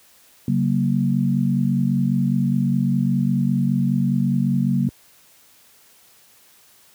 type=chord; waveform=sine; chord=F# major; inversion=second; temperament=equal with one note detuned; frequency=138.59 / 188.01 / 233.1 Hz; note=C#3 / F#3 / A#3; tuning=0 / +28 / 0 cents; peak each=-21 dBFS; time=0.48-4.89 s; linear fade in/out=2 ms; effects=white hiss -53 dBFS RMS until 6.94 s + high-pass 60 Hz 12 dB/octave